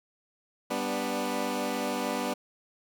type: chord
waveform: 15% pulse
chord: G major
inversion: none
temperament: equal with one note detuned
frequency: 197.25 / 246.9 / 293.7 Hz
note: G3 / B3 / D4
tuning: +11 / 0 / 0 cents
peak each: -29 / -25 / -28 dBFS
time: 0.7-2.34 s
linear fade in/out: 10 ms
effects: none